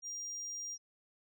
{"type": "tone", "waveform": "sine", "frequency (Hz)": 5700, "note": "F8", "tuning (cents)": 34, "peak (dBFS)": -37, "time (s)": [0.02, 0.78], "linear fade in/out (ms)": 50, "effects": ["tanh soft clip ceiling -38 dBFS"]}